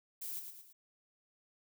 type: noise with echo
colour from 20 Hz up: violet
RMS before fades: -42 dBFS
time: 0.21-0.4 s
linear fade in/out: 10 ms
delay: 110 ms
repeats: 3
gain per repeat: -6 dB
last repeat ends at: 0.73 s
effects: none